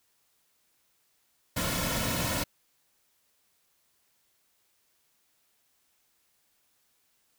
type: noise with comb filter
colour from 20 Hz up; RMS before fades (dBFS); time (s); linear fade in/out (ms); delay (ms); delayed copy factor
pink; -30; 1.56-2.44; 10; 2.5; -0.65
effects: white hiss -71 dBFS RMS until 7.38 s